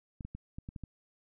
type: clicks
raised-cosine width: 5 ms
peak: -29 dBFS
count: 7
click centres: 0.208 / 0.25 / 0.35 / 0.585 / 0.689 / 0.762 / 0.837 s
effects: none